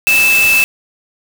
sine tone in noise, 2631 Hz, E7, 4 cents flat, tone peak -8 dBFS, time 0.07-0.64 s, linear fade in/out 0 ms, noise white, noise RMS -18 dBFS, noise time 0.07-0.64 s, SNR +7 dB, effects none

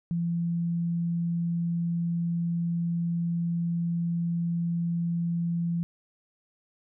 sine tone, 170 Hz, F3, 46 cents flat, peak -25 dBFS, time 0.11-5.83 s, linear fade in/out 0 ms, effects none

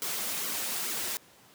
white noise with flanger, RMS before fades -33 dBFS, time 0.02-1.17 s, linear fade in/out 0 ms, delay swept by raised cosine 1.1 to 7.1 ms, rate 2.3 Hz, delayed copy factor -0.85, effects pink hiss -57 dBFS RMS until 1.54 s + high-pass 150 Hz 12 dB/octave

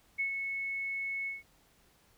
sine tone with ADSR envelope, 2200 Hz, C#7, 14 cents flat, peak -28 dBFS, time 0.18-1.43 s, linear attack 21 ms, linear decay 100 ms, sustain -5 dB, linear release 160 ms, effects pink hiss -66 dBFS RMS until 2.17 s

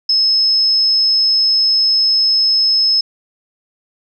sine tone, 5190 Hz, E8, 28 cents flat, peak -10 dBFS, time 0.09-3.01 s, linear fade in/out 5 ms, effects none

